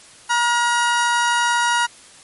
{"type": "tone pair together", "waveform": "35% pulse", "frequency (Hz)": [952.6, 1430], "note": ["A#5", "F6"], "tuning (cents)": [37, 41], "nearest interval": "perfect fifth", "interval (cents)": 704, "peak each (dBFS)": [-16, -18], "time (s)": [0.29, 1.87], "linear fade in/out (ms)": 20, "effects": ["white hiss -45 dBFS RMS until 2.23 s", "MP3 48 kbps"]}